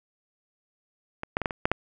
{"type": "clicks", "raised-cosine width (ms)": 0.5, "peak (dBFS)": [-17, -9, -14, -9, -18, -6, -7], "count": 7, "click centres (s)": [1.234, 1.369, 1.417, 1.458, 1.508, 1.655, 1.716], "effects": []}